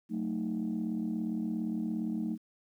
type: chord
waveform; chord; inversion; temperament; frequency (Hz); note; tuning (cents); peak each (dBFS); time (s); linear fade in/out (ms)
sine; D# diminished; first; just; 186.68 / 224 / 311.1; F#3 / A3 / D#4; +16 / +31 / 0; -36 / -32 / -36; 0.09-2.38; 50
effects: tanh soft clip ceiling -25 dBFS + 11-bit